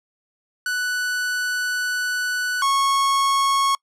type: tone pair in turn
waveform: 45% pulse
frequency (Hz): 1485 / 1099.1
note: F#6 / C#6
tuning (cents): +6 / -15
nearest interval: perfect fourth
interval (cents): 521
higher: first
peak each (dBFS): -21 / -17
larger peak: second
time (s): 0.66-2.62 / 2.62-3.75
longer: first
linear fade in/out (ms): 2
effects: noise-tail reverb RT60 0.1 s tail -26 dB re dry + low-pass 11000 Hz 12 dB/octave